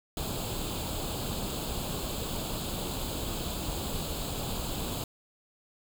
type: noise with comb filter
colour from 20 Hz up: pink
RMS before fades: -34 dBFS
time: 0.17-5.04 s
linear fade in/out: 2 ms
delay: 0.26 ms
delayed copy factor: +0.75
effects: none